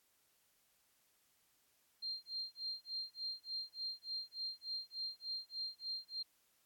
sine tone with tremolo, 4186 Hz, C8, in tune, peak -38 dBFS, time 2.02-6.23 s, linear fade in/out 10 ms, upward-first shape sine, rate 3.4 Hz, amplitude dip 100%, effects white hiss -75 dBFS RMS until 6.65 s + AAC 64 kbps

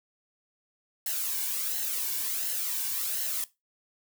blue noise with flanger, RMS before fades -31 dBFS, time 1.06-3.44 s, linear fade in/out 2 ms, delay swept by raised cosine 0.84 to 1.58 ms, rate 1.4 Hz, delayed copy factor -0.6, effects noise-tail reverb RT60 0.2 s tail -17 dB re dry

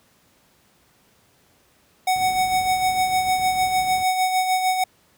square tone with tremolo, 745 Hz, F#5, 12 cents sharp, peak -17 dBFS, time 2.07-4.84 s, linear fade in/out 5 ms, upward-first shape sine, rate 6.6 Hz, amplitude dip 50%
brown noise, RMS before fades -35 dBFS, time 2.16-4.03 s, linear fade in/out 0 ms
effects pink hiss -59 dBFS RMS until 5.17 s + high-pass 80 Hz 12 dB/octave

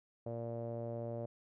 sawtooth tone with low-pass filter, 116.54 Hz, A#2, in tune, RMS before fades -41 dBFS, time 0.26-1.26 s, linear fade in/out 5 ms, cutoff 580 Hz, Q 5.2, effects none

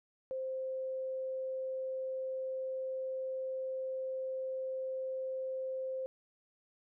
sine tone, 523.3 Hz, C5, in tune, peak -35 dBFS, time 0.31-6.06 s, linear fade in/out 0 ms, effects none

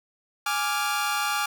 sawtooth chord, D diminished, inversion second, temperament equal, 830.6 / 1174.7 / 1396.9 Hz, Ab5 / D6 / F6, 0 / 0 / 0 cents, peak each -25 dBFS, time 0.46-1.46 s, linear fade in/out 5 ms, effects none

